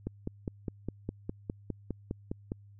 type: click train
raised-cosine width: 3 ms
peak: -21 dBFS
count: 13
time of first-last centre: 0.07-2.519 s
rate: 4.9 Hz
effects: added 101 Hz sine -52 dBFS peak until 2.79 s